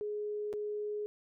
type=tone with dropouts; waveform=sine; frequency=418.5 Hz; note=G#4; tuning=13 cents sharp; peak=-34 dBFS; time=0.01-1.06 s; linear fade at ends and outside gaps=0 ms; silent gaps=0.529-0.537 s; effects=none